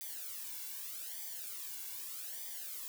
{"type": "noise with flanger", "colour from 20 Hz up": "blue", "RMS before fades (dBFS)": -44, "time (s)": [0.01, 2.88], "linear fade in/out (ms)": 0, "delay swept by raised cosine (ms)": [0.73, 1.62], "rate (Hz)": 0.82, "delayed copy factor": -0.9, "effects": []}